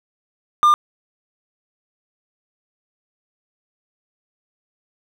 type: tone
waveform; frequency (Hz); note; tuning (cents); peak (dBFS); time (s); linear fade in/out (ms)
triangle; 1200; D6; +37; -8; 0.63-0.74; 0
effects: none